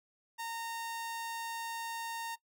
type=tone; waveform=sawtooth; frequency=920 Hz; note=A#5; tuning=23 cents flat; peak=-34 dBFS; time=0.38-2.36 s; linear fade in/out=20 ms; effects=noise-tail reverb RT60 0.1 s tail -18 dB re dry